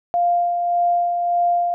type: tone with tremolo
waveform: sine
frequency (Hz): 698.5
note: F5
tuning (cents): 0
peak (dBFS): -14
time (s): 0.14-1.74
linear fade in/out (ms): 0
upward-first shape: sine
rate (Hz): 1.7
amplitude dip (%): 40
effects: none